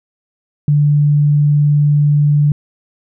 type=tone; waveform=sine; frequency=146.83 Hz; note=D3; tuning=in tune; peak=-8 dBFS; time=0.68-2.52 s; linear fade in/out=2 ms; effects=none